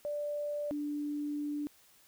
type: tone pair in turn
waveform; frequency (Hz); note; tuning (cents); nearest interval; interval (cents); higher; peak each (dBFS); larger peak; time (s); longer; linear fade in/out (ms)
sine; 587.3 / 293.6; D5 / D4; 0 / 0; octave; 1200; first; -33 / -33; neither; 0.05-0.71 / 0.71-1.67; second; 0
effects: white hiss -63 dBFS RMS until 2.07 s